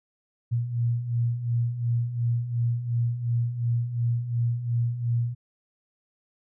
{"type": "beating tone pair", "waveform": "sine", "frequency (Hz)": [116.54, 119.34], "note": ["A#2", "A#2"], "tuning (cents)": [0, 41], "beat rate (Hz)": 2.8, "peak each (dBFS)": [-30, -24], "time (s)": [0.51, 5.35], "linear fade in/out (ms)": 20, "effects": []}